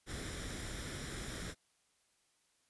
pink noise with comb filter, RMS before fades -43 dBFS, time 0.06-1.55 s, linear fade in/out 50 ms, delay 0.55 ms, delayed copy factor +0.55, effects white hiss -75 dBFS RMS until 2.69 s + resampled to 24000 Hz

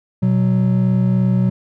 triangle tone pair together, 123.47 / 186.55 Hz, B2 / F#3, 0 / +14 cents, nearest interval perfect fifth, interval 714 cents, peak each -14 / -13 dBFS, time 0.22-1.5 s, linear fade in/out 10 ms, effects none

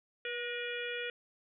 harmonic tone with a mistuned harmonic, 483.2 Hz, B4, 38 cents flat, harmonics 1 / 3 / 4 / 5 / 6 / 7, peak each -40 / -42 / -43 / -42 / -45 / -47 dBFS, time 0.25-1.1 s, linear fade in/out 2 ms, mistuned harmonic 4, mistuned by -51 cents, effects none

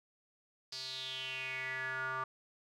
square tone with band-pass filter sweep, 130.81 Hz, C3, in tune, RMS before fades -40 dBFS, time 0.72-2.24 s, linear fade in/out 5 ms, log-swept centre 4800 to 1200 Hz, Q 6.4, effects none

